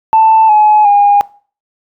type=tone with pitch steps; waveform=sine; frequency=884 / 848.5 / 814.4 Hz; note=A5 / G#5 / G#5; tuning=+8 / +37 / -34 cents; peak=-3 dBFS; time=0.13-1.21 s; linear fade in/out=0 ms; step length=360 ms; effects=noise-tail reverb RT60 0.4 s tail -21 dB re dry + tanh soft clip ceiling 0 dBFS